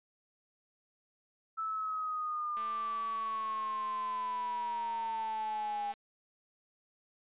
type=linear sweep; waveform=sine; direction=down; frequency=1317 to 808 Hz; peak=-33 dBFS; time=1.57-5.93 s; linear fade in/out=20 ms
type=click train; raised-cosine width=0.3 ms; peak=-35 dBFS; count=742; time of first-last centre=2.57-5.938 s; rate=220 Hz
effects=resampled to 8000 Hz